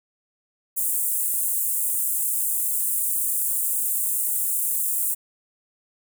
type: high-pass noise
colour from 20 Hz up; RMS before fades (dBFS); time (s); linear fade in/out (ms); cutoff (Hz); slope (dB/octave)
pink; -24; 0.76-5.15; 20; 8200; 48
effects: none